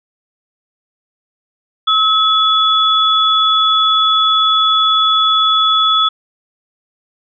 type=tone pair together; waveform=sine; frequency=1291 / 3418 Hz; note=E6 / G#7; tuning=-37 / +49 cents; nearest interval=octave + perfect fourth; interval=1686 cents; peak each=-12 dBFS; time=1.87-6.09 s; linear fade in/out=10 ms; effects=none